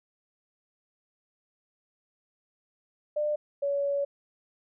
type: tone pair in turn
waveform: sine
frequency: 598 / 564.4 Hz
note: D5 / C#5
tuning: +31 / +31 cents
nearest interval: minor second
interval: 100 cents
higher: first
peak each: -25 dBFS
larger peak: neither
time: 3.16-3.36 / 3.62-4.05 s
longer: second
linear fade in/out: 10 ms
effects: none